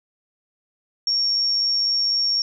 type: tone with amplitude modulation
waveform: sine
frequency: 5520 Hz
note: F8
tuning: 21 cents flat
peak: -16 dBFS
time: 1.07-2.42 s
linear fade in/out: 2 ms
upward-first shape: sine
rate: 104 Hz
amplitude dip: 40%
effects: none